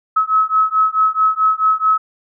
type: beating tone pair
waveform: sine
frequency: 1285 / 1289.6 Hz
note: E6 / E6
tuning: -45 / -38 cents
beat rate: 4.6 Hz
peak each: -15 dBFS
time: 0.16-1.98 s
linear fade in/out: 10 ms
effects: none